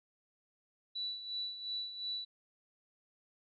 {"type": "tone with tremolo", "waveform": "sine", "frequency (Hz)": 3951, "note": "B7", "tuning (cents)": 0, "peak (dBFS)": -35, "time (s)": [0.95, 2.25], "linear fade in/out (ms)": 10, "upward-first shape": "sine", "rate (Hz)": 2.8, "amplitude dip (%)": 65, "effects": []}